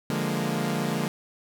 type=chord; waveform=sawtooth; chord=Bb dominant seventh; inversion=first; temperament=equal; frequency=146.83 / 174.61 / 207.7 / 233.1 Hz; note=D3 / F3 / Ab3 / Bb3; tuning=0 / 0 / 0 / 0 cents; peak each=-27 dBFS; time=0.1-1.08 s; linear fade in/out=0 ms; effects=none